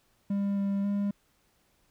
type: tone with pitch steps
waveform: triangle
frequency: 199.9 / 198.5 / 201.9 Hz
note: G3 / G3 / G#3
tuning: +34 / +22 / -49 cents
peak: -24 dBFS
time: 0.3-1.11 s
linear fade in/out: 5 ms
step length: 270 ms
effects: pink hiss -69 dBFS RMS until 1.9 s